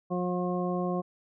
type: harmonic tone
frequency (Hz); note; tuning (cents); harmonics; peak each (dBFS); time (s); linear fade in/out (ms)
179.3; F3; +46; 1 / 2 / 3 / 4 / 6; -30 / -33 / -35 / -36 / -38; 0.1-1.02; 20
effects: none